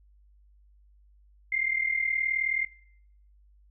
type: tone pair together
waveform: sine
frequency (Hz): 2093 / 2132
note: C7 / C7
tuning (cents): 0 / +32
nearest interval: unison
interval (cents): 32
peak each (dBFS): -26 / -29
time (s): 1.52-2.65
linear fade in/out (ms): 5
effects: noise-tail reverb RT60 0.7 s tail -21 dB re dry + added 50 Hz sine -56 dBFS peak until 3.7 s